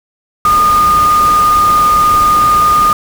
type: tone in noise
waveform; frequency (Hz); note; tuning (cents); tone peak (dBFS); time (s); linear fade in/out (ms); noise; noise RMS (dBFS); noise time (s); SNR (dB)
sine; 1221; D#6; -33; -6; 0.45-2.93; 2; pink; -21; 0.45-2.93; +12
effects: none